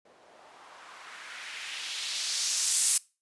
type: noise with low-pass filter sweep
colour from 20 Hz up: violet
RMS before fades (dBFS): -33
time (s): 0.05-2.98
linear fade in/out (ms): 5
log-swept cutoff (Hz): 490 to 9300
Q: 1.5
effects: noise-tail reverb RT60 0.3 s tail -23 dB re dry + resampled to 24000 Hz